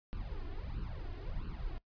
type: noise with flanger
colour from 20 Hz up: brown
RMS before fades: -40 dBFS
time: 0.13-1.78 s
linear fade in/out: 0 ms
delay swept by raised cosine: 0.7 to 2.9 ms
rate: 1.5 Hz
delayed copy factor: +0.9
effects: noise-tail reverb RT60 0.1 s tail -21 dB re dry + resampled to 11025 Hz